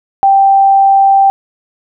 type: tone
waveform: sine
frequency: 784 Hz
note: G5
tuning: in tune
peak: -4 dBFS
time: 0.23-1.3 s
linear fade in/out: 0 ms
effects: none